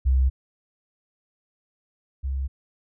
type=tone pair in turn; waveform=sine; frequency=65.2 / 67.19 Hz; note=C2 / C2; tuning=-5 / +47 cents; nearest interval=minor second; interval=52 cents; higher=second; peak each=-16 / -24 dBFS; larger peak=first; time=0.05-0.3 / 2.23-2.48 s; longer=neither; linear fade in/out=20 ms; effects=none